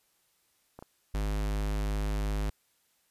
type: clicks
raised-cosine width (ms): 1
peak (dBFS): -30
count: 2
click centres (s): 0.79 / 0.825
type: tone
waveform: square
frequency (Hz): 51.4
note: G#1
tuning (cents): -17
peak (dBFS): -29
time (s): 1.14-2.5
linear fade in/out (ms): 5
effects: white hiss -71 dBFS RMS until 3.1 s + resampled to 32000 Hz